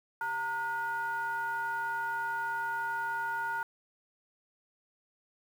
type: ring-modulated tone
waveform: triangle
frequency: 261.6 Hz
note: C4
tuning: in tune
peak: -26 dBFS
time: 0.21-3.63 s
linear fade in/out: 2 ms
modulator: 1180 Hz
effects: 9-bit